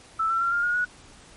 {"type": "tone with pitch steps", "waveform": "sine", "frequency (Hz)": [1318.5, 1346.2, 1374.5, 1403.4, 1432.9, 1463], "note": ["E6", "E6", "F6", "F6", "F6", "F#6"], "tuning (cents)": [0, 36, -28, 8, 44, -20], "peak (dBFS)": -21, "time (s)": [0.19, 0.85], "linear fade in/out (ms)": 10, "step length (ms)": 110, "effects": ["pink hiss -50 dBFS RMS until 1.36 s", "MP3 48 kbps"]}